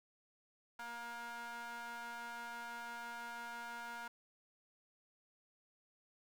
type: ring-modulated tone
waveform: 35% pulse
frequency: 236.6 Hz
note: A#3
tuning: 26 cents sharp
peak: -40 dBFS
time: 0.79-4.08 s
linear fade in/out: 5 ms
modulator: 1180 Hz
effects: none